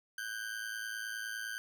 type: ring-modulated tone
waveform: 40% pulse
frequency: 1554 Hz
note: G6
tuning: 16 cents flat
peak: -34 dBFS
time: 0.18-1.58 s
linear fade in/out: 0 ms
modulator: 54.9 Hz
effects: none